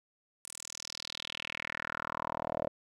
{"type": "tone with band-pass filter sweep", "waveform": "10% pulse", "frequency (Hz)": 40.08, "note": "E1", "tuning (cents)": -48, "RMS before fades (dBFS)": -40, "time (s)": [0.45, 2.68], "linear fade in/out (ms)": 0, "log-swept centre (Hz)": [9200, 580], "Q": 3.5, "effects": []}